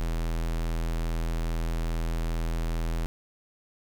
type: tone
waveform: square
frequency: 41.2 Hz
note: E1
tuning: in tune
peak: -27 dBFS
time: 0-3.06 s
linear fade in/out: 0 ms
effects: none